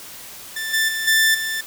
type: tone with level steps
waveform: sawtooth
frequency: 1771 Hz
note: A6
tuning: 11 cents sharp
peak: -21 / -13 / -19 / -10 / -19 dBFS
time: 0.56-1.61 s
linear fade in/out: 5 ms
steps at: 0.73 / 0.88 / 1.07 / 1.34 s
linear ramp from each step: 10 ms
effects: white hiss -38 dBFS RMS until 1.66 s